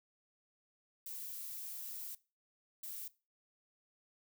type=noise bursts at uneven times; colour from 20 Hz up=violet; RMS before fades=-45 dBFS; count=2; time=1.06-2.15 / 2.83-3.08 s; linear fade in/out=5 ms; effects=noise-tail reverb RT60 0.3 s tail -19 dB re dry